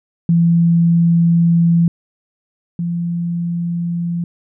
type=tone pair in turn; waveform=sine; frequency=168.9 / 171.36 Hz; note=E3 / F3; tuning=+42 / -33 cents; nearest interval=unison; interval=25 cents; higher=second; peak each=-9 / -17 dBFS; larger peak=first; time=0.29-1.88 / 2.79-4.24 s; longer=first; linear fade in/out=2 ms; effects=none